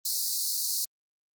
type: high-pass noise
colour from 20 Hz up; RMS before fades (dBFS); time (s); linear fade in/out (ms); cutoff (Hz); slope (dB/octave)
pink; -29; 0.05-0.85; 5; 4100; 96
effects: Opus 32 kbps